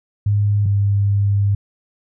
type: tone pair in turn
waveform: sine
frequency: 102.8 / 100.68 Hz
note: G#2 / G2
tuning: -17 / +47 cents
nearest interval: unison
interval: 36 cents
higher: first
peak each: -13 dBFS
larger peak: neither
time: 0.26-0.66 / 0.66-1.55 s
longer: second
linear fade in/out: 5 ms
effects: none